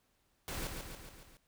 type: noise with echo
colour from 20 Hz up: pink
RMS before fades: -40 dBFS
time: 0.48-0.67 s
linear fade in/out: 0 ms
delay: 140 ms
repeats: 5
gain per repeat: -4 dB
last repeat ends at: 1.37 s
effects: pink hiss -75 dBFS RMS until 1.47 s